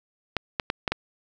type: clicks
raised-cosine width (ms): 0.3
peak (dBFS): -8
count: 5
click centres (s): 0.367 / 0.598 / 0.701 / 0.878 / 0.92
effects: none